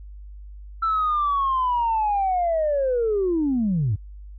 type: linear sweep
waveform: sine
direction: down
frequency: 1338 to 91.2 Hz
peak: -18 dBFS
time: 0.82-3.96 s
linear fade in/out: 10 ms
effects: tanh soft clip ceiling -15 dBFS + added 50 Hz sine -37 dBFS peak until 4.38 s